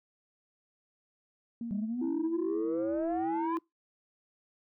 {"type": "tone with exponential decay", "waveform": "sine", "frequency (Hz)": 233.1, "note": "A#3", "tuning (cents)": 0, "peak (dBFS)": -33, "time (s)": [1.61, 3.59], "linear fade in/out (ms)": 2, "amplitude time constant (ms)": 430}
{"type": "exponential sweep", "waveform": "sine", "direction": "up", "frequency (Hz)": [192.3, 1046.5], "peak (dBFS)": -30, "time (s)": [1.71, 3.57], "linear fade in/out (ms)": 0}
{"type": "tone", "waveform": "sine", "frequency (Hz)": 329.6, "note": "E4", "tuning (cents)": 0, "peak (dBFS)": -29, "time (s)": [2.01, 3.59], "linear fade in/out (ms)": 10}
{"effects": ["noise-tail reverb RT60 0.2 s tail -26 dB re dry", "tanh soft clip ceiling -25 dBFS"]}